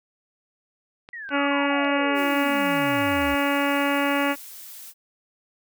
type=clicks; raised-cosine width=0.3 ms; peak=-26 dBFS; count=4; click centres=1.089 / 1.291 / 1.847 / 2.23 s
type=exponential sweep; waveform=sine; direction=down; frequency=1975.5 to 65.5 Hz; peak=-33 dBFS; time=1.13-3.35 s; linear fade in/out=5 ms
type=harmonic tone; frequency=282.7 Hz; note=C#4; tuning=34 cents sharp; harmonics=1 / 2 / 3 / 4 / 5 / 6 / 7 / 8 / 9 / 10; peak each=-24 / -27 / -29 / -30 / -31 / -32 / -32 / -33 / -34 / -34 dBFS; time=1.3-4.36 s; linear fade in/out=50 ms
type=noise; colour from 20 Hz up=blue; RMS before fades=-41 dBFS; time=2.14-4.94 s; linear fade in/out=50 ms
effects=none